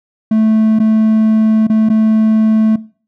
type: tone with dropouts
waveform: triangle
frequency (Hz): 218.9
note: A3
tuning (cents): -9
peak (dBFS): -6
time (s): 0.31-2.76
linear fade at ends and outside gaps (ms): 5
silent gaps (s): 0.79-0.799 / 1.67-1.698 / 1.89-1.899
effects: noise-tail reverb RT60 0.4 s tail -19 dB re dry